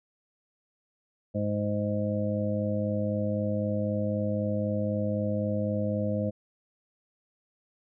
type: harmonic tone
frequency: 103.9 Hz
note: G#2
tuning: 1 cent sharp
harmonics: 1 / 2 / 3 / 5 / 6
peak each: -31 / -30 / -37 / -32 / -35 dBFS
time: 1.34-6.31 s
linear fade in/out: 20 ms
effects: none